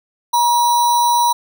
sine tone with sample-and-hold, 954 Hz, A#5, 40 cents sharp, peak -11 dBFS, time 0.33-1.33 s, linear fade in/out 10 ms, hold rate 4900 Hz, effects none

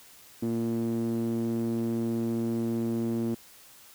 sawtooth tone with band-pass filter, 115.2 Hz, A#2, 20 cents flat, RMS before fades -29 dBFS, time 0.42-3.35 s, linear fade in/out 10 ms, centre 280 Hz, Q 6.9, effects white hiss -53 dBFS RMS until 3.94 s

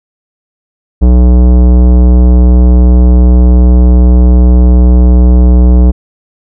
sine tone with tanh clipping, 61.3 Hz, B1, 12 cents flat, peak -3 dBFS, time 1.01-5.92 s, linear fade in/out 20 ms, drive 17 dB, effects none

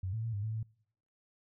sine tone with pitch steps, 93.6 / 111.4 / 114.5 / 101.5 / 109.9 / 110.7 Hz, F#2 / A2 / A#2 / G#2 / A2 / A2, +20 / +22 / -31 / -39 / -2 / +11 cents, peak -33 dBFS, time 0.03-0.63 s, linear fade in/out 5 ms, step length 100 ms, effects noise-tail reverb RT60 0.7 s tail -26 dB re dry

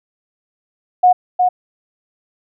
sine tone with echo, 727 Hz, F#5, 31 cents flat, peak -6 dBFS, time 1.03-1.13 s, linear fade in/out 10 ms, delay 360 ms, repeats 1, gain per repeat -4 dB, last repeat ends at 1.49 s, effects none

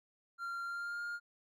triangle tone with pitch glide, 1383 to 1412.9 Hz, F6 to F6, -17 to +20 cents, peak -36 dBFS, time 0.38-1.2 s, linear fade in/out 50 ms, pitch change +37 cents, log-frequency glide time 0.64-1.02 s, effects none

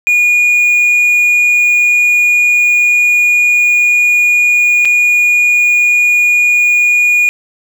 triangle tone with dropouts, 2443 Hz, D#7, 32 cents flat, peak -5 dBFS, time 0.07-7.29 s, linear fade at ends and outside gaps 0 ms, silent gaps 4.85-4.854 s, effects none

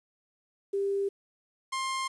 sine / sawtooth tone pair in turn, 396.5 / 1058.5 Hz, G4 / C6, +20 / +20 cents, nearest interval octave + perfect fourth, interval 1700 cents, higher second, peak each -26 dBFS, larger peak neither, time 0.73-1.09 / 1.72-2.08 s, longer neither, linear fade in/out 10 ms, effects resampled to 24000 Hz + 10-bit

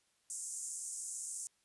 pink band-pass noise, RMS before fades -43 dBFS, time 0.3-1.47 s, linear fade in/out 0 ms, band 6700 to 9800 Hz, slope 48 dB/octave, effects white hiss -75 dBFS RMS until 1.64 s + resampled to 24000 Hz

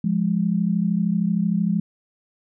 sine tone pair together, 174.65 / 207.7 Hz, F3 / G#3, 0 / 0 cents, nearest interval minor third, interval 300 cents, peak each -21 / -21 dBFS, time 0.04-1.8 s, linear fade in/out 5 ms, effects none

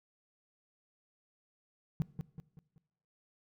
triangle tone with echo, 155.56 Hz, D#3, in tune, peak -23 dBFS, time 2-2.02 s, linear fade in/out 0 ms, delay 190 ms, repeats 4, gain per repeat -8 dB, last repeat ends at 2.78 s, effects noise-tail reverb RT60 1.0 s tail -22 dB re dry + tanh soft clip ceiling -25 dBFS

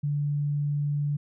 sine tone, 145.5 Hz, D3, 16 cents flat, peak -24 dBFS, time 0.03-1.17 s, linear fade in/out 10 ms, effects none

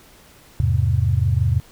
sine chord, E augmented, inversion none, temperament just, 82.41 / 103.01 / 128.76 Hz, E2 / G#2 / B#2, 0 / -14 / -27 cents, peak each -20 / -19 / -20 dBFS, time 0.6-1.6 s, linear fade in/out 0 ms, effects pink hiss -49 dBFS RMS until 1.71 s

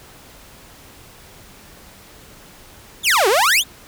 sawtooth exponential two-way sweep, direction down then up, 3848 to 363.1 to 3848 Hz, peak -9 dBFS, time 3.03-3.64 s, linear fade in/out 50 ms, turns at 3.28 s, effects pink hiss -44 dBFS RMS until 3.87 s

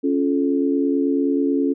sine chord, Db augmented, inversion none, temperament just, 277.2 / 346.5 / 433.1 Hz, Db4 / F4 / A4, 0 / -14 / -27 cents, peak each -18 / -24 / -24 dBFS, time 0.03-1.74 s, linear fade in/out 20 ms, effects none

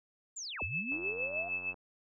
sine linear two-way sweep, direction down then up, 7520 to 61.74 to 713 Hz, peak -39 dBFS, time 0.36-1.49 s, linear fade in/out 10 ms, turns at 0.63 s
sine tone with tremolo, 2616 Hz, E7, 14 cents flat, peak -31 dBFS, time 0.58-1.74 s, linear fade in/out 50 ms, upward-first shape sine, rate 6.5 Hz, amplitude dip 70%
click train, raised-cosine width 1 ms, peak -37 dBFS, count 76, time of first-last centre 0.92-1.742 s, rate 91.2 Hz
effects none

